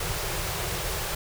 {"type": "band-stop noise", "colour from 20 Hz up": "pink", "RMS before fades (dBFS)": -30, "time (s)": [0, 1.15], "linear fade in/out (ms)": 5, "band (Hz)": [180, 330], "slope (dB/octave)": 96, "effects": []}